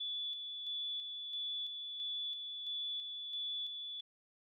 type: tone with tremolo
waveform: sine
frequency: 3449 Hz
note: A7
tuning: 35 cents flat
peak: -37 dBFS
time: 0-4.01 s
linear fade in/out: 10 ms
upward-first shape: square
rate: 1.5 Hz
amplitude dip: 40%
effects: none